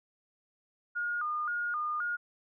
sine tone with vibrato, 1318.5 Hz, E6, in tune, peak -30 dBFS, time 0.95-2.17 s, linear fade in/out 20 ms, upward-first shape square, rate 1.9 Hz, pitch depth 140 cents each way, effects none

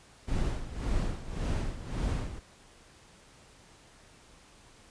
brown noise with tremolo, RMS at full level -29 dBFS, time 0.27-2.4 s, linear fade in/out 20 ms, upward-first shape sine, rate 1.8 Hz, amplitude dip 75%, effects pink hiss -57 dBFS RMS until 4.9 s + resampled to 22050 Hz

